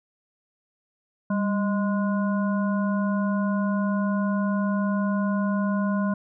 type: harmonic tone with a mistuned harmonic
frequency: 207.5 Hz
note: G#3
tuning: 1 cent flat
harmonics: 1 / 3 / 5 / 7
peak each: -22 / -32 / -33 / -36 dBFS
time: 1.3-6.14 s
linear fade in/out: 5 ms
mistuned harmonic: 1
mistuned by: -76 cents
effects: none